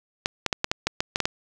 clicks, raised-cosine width 0.2 ms, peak -5 dBFS, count 10, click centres 0.259 / 0.463 / 0.528 / 0.644 / 0.715 / 0.87 / 1.005 / 1.159 / 1.203 / 1.255 s, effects none

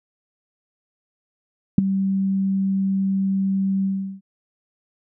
sine tone with ADSR envelope, 193.5 Hz, G3, 22 cents flat, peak -5 dBFS, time 1.78-4.21 s, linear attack 4 ms, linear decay 11 ms, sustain -13 dB, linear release 370 ms, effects none

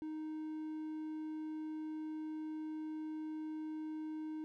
triangle tone, 311.1 Hz, D#4, in tune, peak -38 dBFS, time 0.02-4.44 s, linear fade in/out 0 ms, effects none

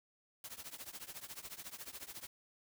white noise with tremolo, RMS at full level -45 dBFS, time 0.44-2.27 s, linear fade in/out 2 ms, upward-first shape triangle, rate 14 Hz, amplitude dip 95%, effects none

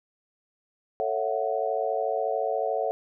sine chord, F# minor seventh, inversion first, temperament just, 444 / 555 / 666 / 740 Hz, A4 / C#5 / E5 / F#5, +16 / +2 / +18 / 0 cents, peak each -30 dBFS, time 1-2.91 s, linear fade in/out 0 ms, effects none

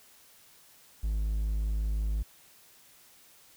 triangle tone, 52.8 Hz, G#1, 29 cents sharp, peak -25 dBFS, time 1.03-2.23 s, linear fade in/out 10 ms, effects white hiss -58 dBFS RMS until 3.56 s

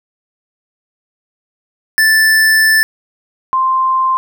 square / sine tone pair in turn, 1760 / 1046.5 Hz, A6 / C6, 0 / 0 cents, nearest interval major sixth, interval 900 cents, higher first, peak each -8 / -10 dBFS, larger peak first, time 1.98-2.83 / 3.53-4.17 s, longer first, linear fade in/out 0 ms, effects none

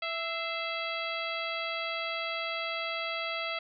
harmonic tone with a mistuned harmonic, 660 Hz, E5, 2 cents sharp, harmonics 1 / 2 / 3 / 4 / 5 / 6 / 7, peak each -38 / -38 / -38 / -38 / -40 / -45 / -45 dBFS, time 0.02-3.59 s, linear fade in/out 5 ms, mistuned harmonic 3, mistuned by +72 cents, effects none

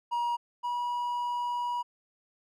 triangle tone pair in turn, 953 / 968 Hz, A#5 / B5, +38 / -35 cents, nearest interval unison, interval 27 cents, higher second, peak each -25 / -27 dBFS, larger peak first, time 0.11-0.37 / 0.63-1.83 s, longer second, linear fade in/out 20 ms, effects none

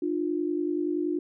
sine tone pair together, 301.8 / 352.3 Hz, D4 / F4, +47 / +15 cents, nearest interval minor third, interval 268 cents, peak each -28 dBFS, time 0.02-1.19 s, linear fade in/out 5 ms, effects none

